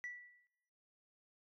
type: tone with exponential decay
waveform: sine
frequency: 1958 Hz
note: B6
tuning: 15 cents flat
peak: -38 dBFS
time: 0.04-0.47 s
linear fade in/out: 0 ms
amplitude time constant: 92 ms
effects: noise-tail reverb RT60 0.8 s tail -18 dB re dry + tanh soft clip ceiling -39 dBFS